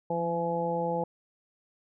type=harmonic tone with a mistuned harmonic; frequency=169.1 Hz; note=E3; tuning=44 cents sharp; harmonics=1 / 2 / 3 / 4 / 5; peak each=-34 / -38 / -30 / -38 / -32 dBFS; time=0.1-1.04 s; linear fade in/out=5 ms; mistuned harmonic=1; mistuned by=+24 cents; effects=none